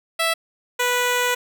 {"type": "tone pair in turn", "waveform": "10% pulse", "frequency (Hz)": [659.3, 491.9], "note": ["E5", "B4"], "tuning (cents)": [0, -7], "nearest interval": "perfect fourth", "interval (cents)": 507, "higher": "first", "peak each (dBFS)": -10, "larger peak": "neither", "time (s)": [[0.19, 0.34], [0.79, 1.35]], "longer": "second", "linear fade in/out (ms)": 10, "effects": []}